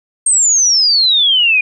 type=exponential sweep; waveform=sine; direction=down; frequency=8580 to 2417 Hz; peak=-8 dBFS; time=0.26-1.61 s; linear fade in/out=5 ms; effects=none